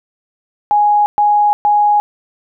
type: tone bursts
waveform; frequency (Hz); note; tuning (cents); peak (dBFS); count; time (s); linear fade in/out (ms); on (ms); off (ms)
sine; 830.6; G#5; 0; -8; 3; 0.71-2; 0; 350; 120
effects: none